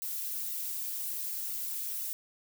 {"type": "noise with flanger", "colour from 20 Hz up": "violet", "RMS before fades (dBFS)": -36, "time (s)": [0.02, 2.13], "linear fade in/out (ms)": 0, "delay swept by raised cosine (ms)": [1.2, 6.1], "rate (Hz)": 2, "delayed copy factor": -1, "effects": []}